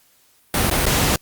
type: noise with dropouts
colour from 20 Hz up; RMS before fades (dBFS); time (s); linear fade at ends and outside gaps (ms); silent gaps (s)
pink; -18; 0.54-1.16; 2; 0.7-0.711 / 0.856-0.864
effects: white hiss -57 dBFS RMS until 1.21 s + Opus 48 kbps